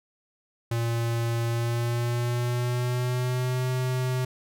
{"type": "tone with pitch glide", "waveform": "square", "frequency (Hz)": [116.54, 127.82], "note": ["A#2", "C3"], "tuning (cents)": [0, -40], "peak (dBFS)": -25, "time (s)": [0.71, 4.25], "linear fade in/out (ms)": 5, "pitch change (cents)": 160, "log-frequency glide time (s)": [1.47, 3.69], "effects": []}